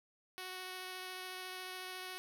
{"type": "tone with vibrato", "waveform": "5% pulse", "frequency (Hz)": 370, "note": "F#4", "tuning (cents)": 0, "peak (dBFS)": -32, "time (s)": [0.38, 2.18], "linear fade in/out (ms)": 0, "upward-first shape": "sine", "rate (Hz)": 14, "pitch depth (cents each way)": 8, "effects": []}